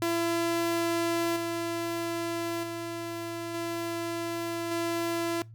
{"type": "tone with level steps", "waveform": "sawtooth", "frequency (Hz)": 337.3, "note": "E4", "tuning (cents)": 40, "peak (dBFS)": [-22, -26, -30, -27, -24], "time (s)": [0.02, 5.42], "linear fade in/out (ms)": 0, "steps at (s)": [1.36, 2.63, 3.54, 4.71], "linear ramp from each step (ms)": 5, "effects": ["noise-tail reverb RT60 0.2 s tail -22 dB re dry", "added 112 Hz sine -45 dBFS peak until 5.54 s"]}